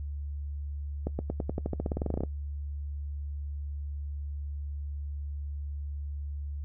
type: accelerating click train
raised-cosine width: 2 ms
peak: -17 dBFS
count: 19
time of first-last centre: 1.07-2.236 s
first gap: 120 ms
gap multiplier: 0.92
effects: noise-tail reverb RT60 0.1 s tail -20 dB re dry + added 72 Hz sine -33 dBFS peak until 6.64 s